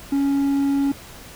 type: tone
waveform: triangle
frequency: 278.5 Hz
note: C#4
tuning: 8 cents sharp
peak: -15 dBFS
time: 0.12-0.92 s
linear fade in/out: 5 ms
effects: pink hiss -41 dBFS RMS until 1.35 s